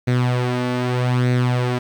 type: tone with flanger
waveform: sawtooth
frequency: 124.4 Hz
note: B2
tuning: 13 cents sharp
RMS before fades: -19 dBFS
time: 0.07-1.79 s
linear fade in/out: 10 ms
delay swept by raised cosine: 0.48 to 3.48 ms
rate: 0.81 Hz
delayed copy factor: +0.6
effects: low-pass 4000 Hz 12 dB/octave + 8-bit

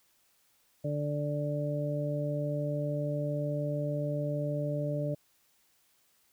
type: harmonic tone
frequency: 146.83 Hz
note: D3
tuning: in tune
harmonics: 1 / 2 / 3 / 4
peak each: -32 / -38 / -42 / -34 dBFS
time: 0.84-5.15 s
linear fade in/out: 10 ms
effects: white hiss -69 dBFS RMS until 6.32 s

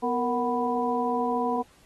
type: harmonic tone with a mistuned harmonic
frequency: 246.9 Hz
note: B3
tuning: in tune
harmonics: 1 / 2 / 3 / 4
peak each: -29 / -29 / -29 / -29 dBFS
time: 0.02-1.63 s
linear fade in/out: 20 ms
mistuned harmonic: 2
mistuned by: -94 cents
effects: pink hiss -59 dBFS RMS until 1.85 s + AAC 32 kbps

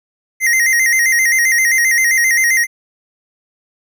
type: tone with vibrato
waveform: square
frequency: 1975.5 Hz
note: B6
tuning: in tune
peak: -11 dBFS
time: 0.4-2.67 s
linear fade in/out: 50 ms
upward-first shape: square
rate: 7.6 Hz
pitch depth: 85 cents each way
effects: none

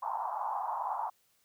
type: band-pass noise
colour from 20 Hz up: white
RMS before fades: -35 dBFS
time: 0.02-1.1 s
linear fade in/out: 10 ms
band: 780 to 1000 Hz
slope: 48 dB/octave
effects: white hiss -71 dBFS RMS until 1.44 s

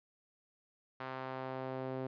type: tone with band-pass filter sweep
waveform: sawtooth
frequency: 131 Hz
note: C3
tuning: 2 cents sharp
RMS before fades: -41 dBFS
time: 1-2.07 s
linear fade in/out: 5 ms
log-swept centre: 1200 to 440 Hz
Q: 1.1
effects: resampled to 11025 Hz

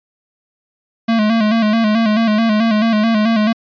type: tone with vibrato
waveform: square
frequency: 220 Hz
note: A3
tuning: in tune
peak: -12 dBFS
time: 1.08-3.53 s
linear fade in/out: 10 ms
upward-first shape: square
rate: 4.6 Hz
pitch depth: 62 cents each way
effects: resampled to 11025 Hz

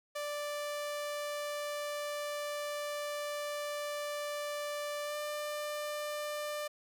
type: tone with pitch glide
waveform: sawtooth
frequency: 587.3 to 594.5 Hz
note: D5 to D5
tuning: 0 to +21 cents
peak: -32 dBFS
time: 0.15-6.68 s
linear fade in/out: 10 ms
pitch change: +21 cents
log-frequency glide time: 5.04-5.16 s
effects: none

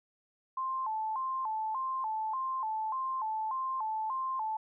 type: tone with vibrato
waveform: sine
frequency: 958 Hz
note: A#5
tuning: 47 cents sharp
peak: -31 dBFS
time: 0.57-4.57 s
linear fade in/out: 5 ms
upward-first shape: square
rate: 1.7 Hz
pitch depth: 160 cents each way
effects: none

